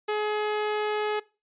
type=tone; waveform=sawtooth; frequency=422.8 Hz; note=G#4; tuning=31 cents sharp; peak=-21 dBFS; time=0.08-1.2 s; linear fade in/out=10 ms; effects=noise-tail reverb RT60 0.3 s tail -21 dB re dry + resampled to 8000 Hz